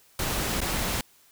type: noise with dropouts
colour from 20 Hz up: pink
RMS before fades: -28 dBFS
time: 0.19-1.01 s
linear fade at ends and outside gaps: 2 ms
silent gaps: 0.605-0.615 s
effects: white hiss -59 dBFS RMS until 1.31 s